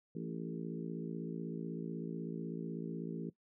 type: harmonic tone with a mistuned harmonic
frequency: 56.1 Hz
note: A1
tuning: 34 cents sharp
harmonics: 3 / 4 / 5 / 6 / 7 / 8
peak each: -42 / -44 / -46 / -48 / -49 / -50 dBFS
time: 0.15-3.3 s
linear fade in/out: 5 ms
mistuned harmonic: 7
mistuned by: +18 cents
effects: noise-tail reverb RT60 0.1 s tail -18 dB re dry